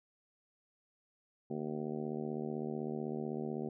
harmonic tone, 75.9 Hz, D#2, 42 cents flat, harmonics 2 / 3 / 4 / 5 / 6 / 7 / 8 / 9 / 10, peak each -44 / -40 / -47 / -41 / -46 / -52 / -54 / -52 / -52 dBFS, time 1.5-3.69 s, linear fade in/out 5 ms, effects none

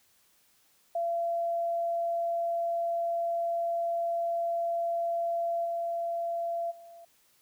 sine tone with level steps, 680 Hz, F5, 46 cents flat, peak -27 / -29 / -47 dBFS, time 0.95-7.05 s, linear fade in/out 5 ms, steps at 5.64 / 6.7 s, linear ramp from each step 20 ms, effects white hiss -66 dBFS RMS until 7.41 s

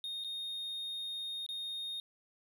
triangle tone with dropouts, 3698 Hz, A#7, 15 cents flat, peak -36 dBFS, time 0.04-2 s, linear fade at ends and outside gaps 1 ms, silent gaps 0.239-0.245 / 1.464-1.489 s, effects 13-bit

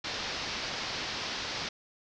white low-pass noise, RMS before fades -36 dBFS, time 0.04-1.69 s, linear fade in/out 5 ms, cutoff 5500 Hz, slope 48 dB/octave, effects none

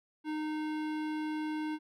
sine tone with hard clipping, 307.7 Hz, D#4, 19 cents flat, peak -35 dBFS, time 0.24-1.79 s, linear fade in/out 50 ms, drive 17 dB, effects none

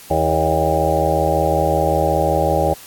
harmonic tone with a mistuned harmonic, 80 Hz, D#2, 49 cents sharp, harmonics 1 / 2 / 4 / 5 / 6 / 7 / 8 / 9 / 10, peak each -23 / -24 / -25 / -24 / -25 / -20 / -24 / -25 / -20 dBFS, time 0.1-2.74 s, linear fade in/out 10 ms, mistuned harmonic 8, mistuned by -40 cents, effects white hiss -40 dBFS RMS until 2.86 s + AAC 64 kbps

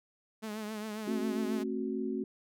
sawtooth tone with vibrato, 214.4 Hz, A3, 45 cents flat, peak -33 dBFS, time 0.42-1.64 s, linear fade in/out 20 ms, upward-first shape triangle, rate 7.4 Hz, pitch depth 64 cents each way
sine chord, F# diminished, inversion first, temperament just, 222 / 266.4 / 370 Hz, A3 / C4 / F#4, +16 / +31 / 0 cents, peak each -36 dBFS, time 1.07-2.24 s, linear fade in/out 5 ms
effects none

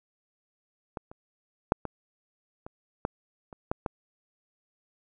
clicks, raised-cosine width 1 ms, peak -20 / -30 / -6 / -19 / -26 / -13 / -29 / -13 / -15 dBFS, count 9, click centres 0.972 / 1.115 / 1.721 / 1.853 / 2.665 / 3.051 / 3.528 / 3.715 / 3.862 s, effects none

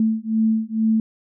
sine beating tone pair, 220 / 222.2 Hz, A3 / A3, 0 / +17 cents, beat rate 2.2 Hz, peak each -20 dBFS, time 0-1 s, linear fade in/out 2 ms, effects none

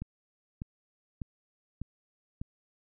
click train, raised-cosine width 5 ms, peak -24 dBFS, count 5, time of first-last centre 0.02-2.415 s, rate 1.67 Hz, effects none

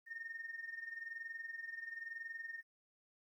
sine tone with amplitude modulation, 1831 Hz, A#6, 32 cents flat, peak -40 dBFS, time 0.06-2.63 s, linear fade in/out 50 ms, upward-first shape sine, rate 21 Hz, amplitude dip 75%, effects tanh soft clip ceiling -37 dBFS + 13-bit

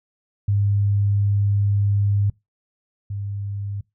sine tone pair in turn, 101.2 / 100.62 Hz, G#2 / G2, -44 / +46 cents, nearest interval unison, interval 10 cents, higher first, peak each -16 / -25 dBFS, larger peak first, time 0.48-2.3 / 3.1-3.81 s, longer first, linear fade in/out 5 ms, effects noise-tail reverb RT60 0.2 s tail -23 dB re dry

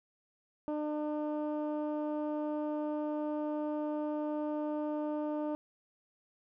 15% pulse tone with low-pass filter, 300.9 Hz, D4, 42 cents sharp, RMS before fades -35 dBFS, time 0.68-5.55 s, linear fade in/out 0 ms, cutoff 620 Hz, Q 0.81, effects none

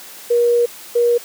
sine tone pair in turn, 476.7 / 476.7 Hz, A#4 / A#4, +39 / +39 cents, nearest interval unison, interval 0 cents, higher neither, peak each -11 dBFS, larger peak neither, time 0.3-0.66 / 0.95-1.18 s, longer first, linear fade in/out 10 ms, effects white hiss -37 dBFS RMS until 1.24 s + high-pass 200 Hz 12 dB/octave

